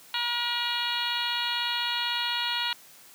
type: harmonic tone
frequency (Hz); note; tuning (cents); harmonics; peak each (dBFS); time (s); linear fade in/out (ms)
478; A#4; +43; 2 / 3 / 4 / 5 / 6 / 7 / 8 / 9; -34 / -35 / -37 / -37 / -32 / -35 / -34 / -35; 0.14-2.73; 2
effects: white hiss -52 dBFS RMS until 3.14 s + high-pass 100 Hz 12 dB/octave